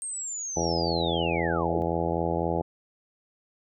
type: linear sweep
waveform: sine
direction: down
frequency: 8590 to 116.54 Hz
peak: -31 dBFS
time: 0.02-1.82 s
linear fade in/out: 0 ms
type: harmonic tone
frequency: 83.9 Hz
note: E2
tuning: 31 cents sharp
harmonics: 1 / 2 / 3 / 4 / 5 / 6 / 7 / 8 / 9 / 10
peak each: -34 / -32 / -38 / -32 / -33 / -32 / -35 / -35 / -35 / -34 dBFS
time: 0.56-2.62 s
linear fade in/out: 10 ms
effects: none